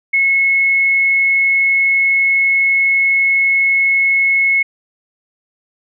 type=tone; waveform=sine; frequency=2184 Hz; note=C#7; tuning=26 cents flat; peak=-10 dBFS; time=0.13-4.63 s; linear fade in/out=10 ms; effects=none